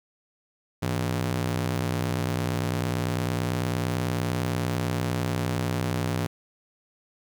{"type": "ring-modulated tone", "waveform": "sawtooth", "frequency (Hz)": 129.1, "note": "C3", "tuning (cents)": -23, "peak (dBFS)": -18, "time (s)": [0.82, 6.27], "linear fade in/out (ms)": 10, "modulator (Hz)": 30.1, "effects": ["10-bit"]}